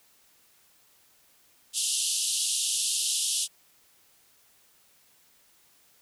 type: band-pass noise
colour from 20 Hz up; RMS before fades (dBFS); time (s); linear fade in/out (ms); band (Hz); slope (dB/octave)
white; -28; 1.73-3.48; 50; 2800 to 11000; 96
effects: white hiss -62 dBFS RMS until 6.01 s